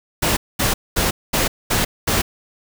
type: noise bursts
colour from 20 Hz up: pink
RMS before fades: -18 dBFS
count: 6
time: 0.22-2.22 s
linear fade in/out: 10 ms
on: 150 ms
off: 220 ms
effects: none